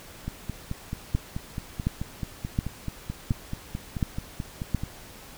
two click trains, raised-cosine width 5 ms, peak -11 / -18 dBFS, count 6 / 22, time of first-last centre 1.15-4.747 / 0.28-4.835 s, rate 1.39 / 4.61 Hz, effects pink hiss -46 dBFS RMS until 5.37 s

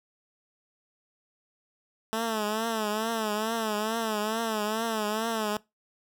10% pulse tone with vibrato, 219 Hz, A3, 8 cents flat, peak -19 dBFS, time 2.13-5.57 s, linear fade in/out 0 ms, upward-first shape triangle, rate 2.3 Hz, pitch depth 99 cents each way, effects noise-tail reverb RT60 0.2 s tail -21 dB re dry

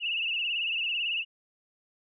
sine tone with vibrato, 2758 Hz, F7, 22 cents flat, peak -27 dBFS, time 0-1.25 s, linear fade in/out 50 ms, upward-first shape sine, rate 18 Hz, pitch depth 94 cents each way, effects none

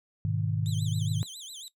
sine chord, G# minor, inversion none, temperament just, 103.83 / 124.59 / 155.74 Hz, G#2 / B2 / D#3, 0 / +16 / +2 cents, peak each -29 / -34 / -30 dBFS, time 0.25-1.23 s, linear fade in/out 0 ms
25% pulse tone with vibrato, 3520 Hz, A7, in tune, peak -36 dBFS, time 0.66-1.68 s, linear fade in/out 0 ms, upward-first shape sine, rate 7.3 Hz, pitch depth 240 cents each way
effects noise-tail reverb RT60 0.1 s tail -17 dB re dry

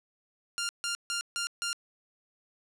10% pulse tone bursts, 1396.9 Hz, F6, in tune, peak -22 dBFS, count 5, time 0.58-1.73 s, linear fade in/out 0 ms, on 110 ms, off 150 ms, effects low-pass 12000 Hz 12 dB/octave

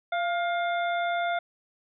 harmonic tone with a mistuned harmonic, 707 Hz, F5, 21 cents sharp, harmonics 1 / 2 / 3 / 5, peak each -26 / -32 / -36 / -40 dBFS, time 0.12-1.39 s, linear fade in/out 5 ms, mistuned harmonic 1, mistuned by -43 cents, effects none

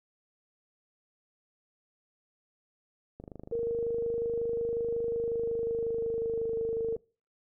click train, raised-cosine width 2 ms, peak -30 dBFS, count 97, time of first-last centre 3.2-6.965 s, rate 25.5 Hz
sine tone with pitch glide, 466.2 to 454.8 Hz, A#4 to A#4, 0 to -43 cents, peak -28 dBFS, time 3.52-6.96 s, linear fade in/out 5 ms, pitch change -43 cents, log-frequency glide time 5.05-6.59 s
effects noise-tail reverb RT60 0.4 s tail -25 dB re dry

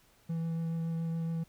triangle tone with vibrato, 164.81 Hz, E3, in tune, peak -29 dBFS, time 0.29-1.44 s, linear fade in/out 10 ms, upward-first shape triangle, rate 7.1 Hz, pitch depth 12 cents each way, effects pink hiss -65 dBFS RMS until 1.48 s

